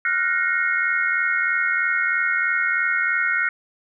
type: chord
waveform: sine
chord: Gb major seventh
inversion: third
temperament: equal with one note detuned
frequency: 1396.9 / 1480 / 1864.7 / 2163 Hz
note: F6 / Gb6 / Bb6 / Db7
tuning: 0 / 0 / 0 / -43 cents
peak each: -24 dBFS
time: 0.05-3.49 s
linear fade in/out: 2 ms
effects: none